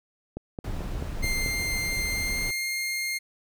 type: click train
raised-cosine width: 2 ms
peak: -20 dBFS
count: 6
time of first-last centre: 0.37-1.462 s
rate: 4.58 Hz
type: noise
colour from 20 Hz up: brown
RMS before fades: -32 dBFS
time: 0.64-2.51 s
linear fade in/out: 5 ms
type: tone with pitch glide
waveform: sawtooth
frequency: 2101 to 2122 Hz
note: C7 to C7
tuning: +7 to +24 cents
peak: -24 dBFS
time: 1.22-3.19 s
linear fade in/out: 20 ms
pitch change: +17 cents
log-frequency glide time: 2.12-2.66 s
effects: none